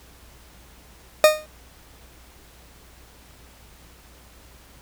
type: tone with exponential decay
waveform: 40% pulse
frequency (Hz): 615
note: D#5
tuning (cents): -20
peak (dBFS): -6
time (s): 1.24-1.46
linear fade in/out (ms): 1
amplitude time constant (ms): 47
effects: added 60 Hz sine -51 dBFS peak until 4.81 s + pink hiss -51 dBFS RMS until 4.81 s